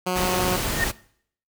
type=tone; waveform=10% pulse; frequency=182.3 Hz; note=F#3; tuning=25 cents flat; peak=-14 dBFS; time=0.06-0.57 s; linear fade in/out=10 ms
type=noise; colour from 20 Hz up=pink; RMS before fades=-26 dBFS; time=0.15-0.92 s; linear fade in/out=20 ms
type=tone with exponential growth; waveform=sine; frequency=1836 Hz; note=A#6; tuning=27 cents flat; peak=-17 dBFS; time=0.68-0.84 s; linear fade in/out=2 ms; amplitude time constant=34 ms
effects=noise-tail reverb RT60 0.6 s tail -20 dB re dry